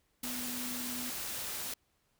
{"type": "tone in noise", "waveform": "sine", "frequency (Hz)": 246.9, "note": "B3", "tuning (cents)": 0, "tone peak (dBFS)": -41, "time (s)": [0.23, 1.1], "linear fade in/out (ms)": 5, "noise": "white", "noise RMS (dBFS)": -39, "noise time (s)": [0.23, 1.74], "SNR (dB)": -5, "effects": ["pink hiss -75 dBFS RMS until 2.19 s"]}